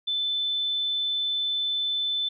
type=tone; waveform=sine; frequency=3520 Hz; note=A7; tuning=in tune; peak=-24 dBFS; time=0.07-2.29 s; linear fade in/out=10 ms; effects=none